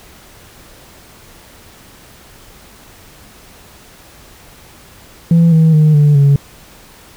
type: tone with pitch steps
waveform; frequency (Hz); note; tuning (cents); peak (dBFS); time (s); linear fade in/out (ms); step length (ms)
sine; 167.6 / 160.49 / 153.69 / 147.17 / 140.93; E3 / E3 / D#3 / D3 / C#3; +29 / -46 / -21 / +4 / +29; -3; 5.31-6.36; 2; 210
effects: tanh soft clip ceiling -4 dBFS + pink hiss -41 dBFS RMS until 7.16 s